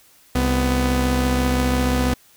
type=tone pair together; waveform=sawtooth; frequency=66 / 249.2 Hz; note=C2 / B3; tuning=+16 / +16 cents; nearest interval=octave + major seventh; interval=2300 cents; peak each=-16 dBFS; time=0.35-2.14 s; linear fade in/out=5 ms; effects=white hiss -53 dBFS RMS until 2.36 s